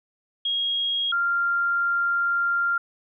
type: tone pair in turn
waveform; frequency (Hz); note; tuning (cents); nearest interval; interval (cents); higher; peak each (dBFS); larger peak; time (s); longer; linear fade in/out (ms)
sine; 3277 / 1391; G#7 / F6; -24 / -7; octave + minor third; 1483; first; -22 / -20; second; 0.45-1.12 / 1.12-2.78; second; 5
effects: none